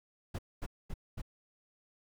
brown noise bursts, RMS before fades -37 dBFS, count 4, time 0.34-1.218 s, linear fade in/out 10 ms, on 47 ms, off 230 ms, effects none

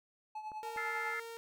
triangle tone with tremolo, 860 Hz, A5, 40 cents flat, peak -36 dBFS, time 0.35-1.14 s, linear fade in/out 5 ms, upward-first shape triangle, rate 10 Hz, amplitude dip 70%
clicks, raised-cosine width 1 ms, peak -38 dBFS, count 2, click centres 0.518 / 0.762 s
sawtooth tone, 460 Hz, A#4, 23 cents flat, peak -40 dBFS, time 0.63-1.37 s, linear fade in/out 0 ms
sine chord, F major seventh, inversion third, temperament just, 1309.6 / 1396.9 / 1746.1 / 2095 Hz, E6 / F6 / A6 / C7, -12 / 0 / -14 / +2 cents, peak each -44 / -43 / -42 / -39 dBFS, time 0.77-1.2 s, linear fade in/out 5 ms
effects none

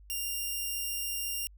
5% pulse tone, 2794 Hz, F7, in tune, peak -23 dBFS, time 0.1-1.47 s, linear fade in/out 0 ms, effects added 50 Hz sine -51 dBFS peak until 1.57 s

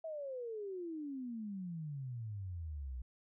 sine exponential sweep, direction down, 658 to 60 Hz, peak -40 dBFS, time 0.04-3.02 s, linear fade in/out 5 ms, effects none

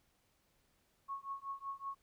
sine tone with tremolo, 1100 Hz, C#6, 14 cents flat, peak -37 dBFS, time 1.08-1.95 s, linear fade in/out 20 ms, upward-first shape triangle, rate 5.3 Hz, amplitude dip 100%, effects pink hiss -75 dBFS RMS until 2.02 s

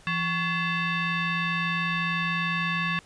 sine tone with frequency modulation, 773 Hz, G5, 24 cents flat, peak -24 dBFS, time 0.07-2.99 s, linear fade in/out 0 ms, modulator 943 Hz, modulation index 2.5, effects pink hiss -54 dBFS RMS until 3.05 s + resampled to 22050 Hz

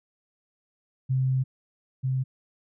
sine tone pair in turn, 130.81 / 130.81 Hz, C3 / C3, 0 / 0 cents, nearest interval unison, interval 0 cents, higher neither, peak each -21 / -23 dBFS, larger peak first, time 1.09-1.44 / 2.03-2.24 s, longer first, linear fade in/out 20 ms, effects none

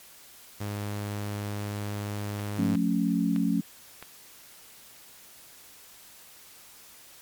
sawtooth tone, 103.1 Hz, G#2, 12 cents flat, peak -27 dBFS, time 0.6-2.76 s, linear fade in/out 10 ms
clicks, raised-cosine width 0.3 ms, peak -24 dBFS, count 4, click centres 2.395 / 2.754 / 3.362 / 4.026 s
sine chord, F augmented, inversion none, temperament equal with one note detuned, 178.9 / 220 / 277.2 Hz, F3 / A3 / C#4, +42 / 0 / 0 cents, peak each -27 dBFS, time 2.58-3.61 s, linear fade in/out 10 ms
effects white hiss -51 dBFS RMS until 7.21 s + MP3 96 kbps

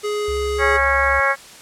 square tone, 417.5 Hz, G#4, 9 cents sharp, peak -21 dBFS, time 0.03-0.78 s, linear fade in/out 20 ms
sine tone with pitch glide, 68 to 68.55 Hz, C#2 to C#2, -33 to -19 cents, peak -26 dBFS, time 0.28-1.2 s, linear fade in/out 5 ms, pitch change +14 cents, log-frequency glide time 0.45-0.61 s
harmonic tone, 274.7 Hz, C#4, 16 cents flat, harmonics 2 / 3 / 4 / 5 / 6 / 7 / 8, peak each -22 / -26 / -21 / -23 / -20 / -24 / -23 dBFS, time 0.58-1.36 s, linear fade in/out 50 ms
effects white hiss -41 dBFS RMS until 1.61 s + low-pass 9000 Hz 12 dB/octave

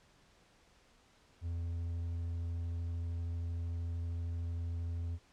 triangle tone with vibrato, 84.7 Hz, E2, 48 cents sharp, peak -33 dBFS, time 1.41-5.19 s, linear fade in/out 50 ms, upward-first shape triangle, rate 13 Hz, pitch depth 10 cents each way, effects pink hiss -66 dBFS RMS until 5.32 s + low-pass 7000 Hz 12 dB/octave

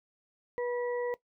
harmonic tone, 486.3 Hz, B4, 27 cents flat, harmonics 1 / 2 / 4, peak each -30 / -41 / -44 dBFS, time 0.58-1.14 s, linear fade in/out 0 ms, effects noise-tail reverb RT60 0.1 s tail -18 dB re dry

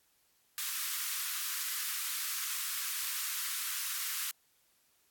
white high-pass noise, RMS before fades -36 dBFS, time 0.58-4.31 s, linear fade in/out 0 ms, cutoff 1100 Hz, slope 48 dB/octave, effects white hiss -71 dBFS RMS until 5.1 s + AAC 64 kbps

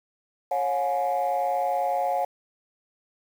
sine tone cluster, 549 / 719 / 839 Hz, C#5 / F#5 / G#5, -17 / -50 / +17 cents, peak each -27 / -24 / -27 dBFS, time 0.51-2.25 s, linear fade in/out 5 ms, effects tanh soft clip ceiling -17 dBFS + 8-bit

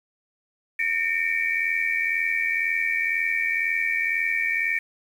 sine tone cluster, 1827 / 2254 / 2336 Hz, A#6 / C#7 / D7, -35 / +28 / -10 cents, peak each -26 dBFS, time 0.79-4.79 s, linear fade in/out 5 ms, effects 8-bit

